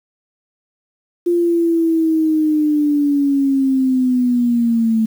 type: linear sweep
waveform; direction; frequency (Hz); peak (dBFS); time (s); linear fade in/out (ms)
sine; down; 349.2 to 220; -12; 1.26-5.06; 10
effects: 7-bit